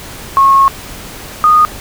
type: tone pair in turn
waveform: sine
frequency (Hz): 1090 / 1232.7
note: C#6 / D#6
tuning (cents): -29 / -17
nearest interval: major second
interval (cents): 212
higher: second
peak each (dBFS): -4 / -4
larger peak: neither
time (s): 0.37-0.68 / 1.44-1.65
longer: first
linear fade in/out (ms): 0
effects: pink hiss -29 dBFS RMS until 1.8 s